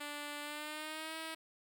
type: tone with pitch glide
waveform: 5% pulse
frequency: 292.9 to 321.3 Hz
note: D4 to E4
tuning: -5 to -44 cents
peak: -30 dBFS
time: 0-1.35 s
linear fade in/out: 10 ms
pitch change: +161 cents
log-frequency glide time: 0.42-1.17 s
effects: none